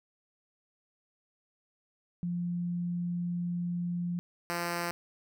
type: tone pair in turn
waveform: sine / 5% pulse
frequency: 174.61 / 172.41 Hz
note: F3 / F3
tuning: 0 / -22 cents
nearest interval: unison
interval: 22 cents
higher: first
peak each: -30 / -20 dBFS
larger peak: second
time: 2.23-4.19 / 4.5-4.91 s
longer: first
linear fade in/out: 0 ms
effects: none